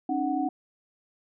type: tone cluster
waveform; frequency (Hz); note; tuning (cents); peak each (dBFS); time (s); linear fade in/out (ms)
sine; 273 / 304.9 / 741; C#4 / D#4 / F#5; -26 / -35 / +2; -29; 0.09-0.49; 5
effects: none